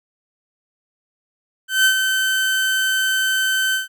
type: tone with ADSR envelope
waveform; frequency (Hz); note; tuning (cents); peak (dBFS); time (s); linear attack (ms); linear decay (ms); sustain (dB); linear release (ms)
30% pulse; 1537; G6; -35; -8; 1.68-3.88; 170; 89; -6; 140
effects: none